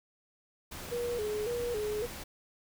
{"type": "noise", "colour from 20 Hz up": "pink", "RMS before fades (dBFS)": -43, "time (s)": [0.71, 2.24], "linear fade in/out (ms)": 10}
{"type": "tone with vibrato", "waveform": "sine", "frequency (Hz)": 450.2, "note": "A4", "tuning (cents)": 40, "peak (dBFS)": -31, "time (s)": [0.91, 2.07], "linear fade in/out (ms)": 20, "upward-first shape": "square", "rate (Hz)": 1.8, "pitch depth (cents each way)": 110}
{"effects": []}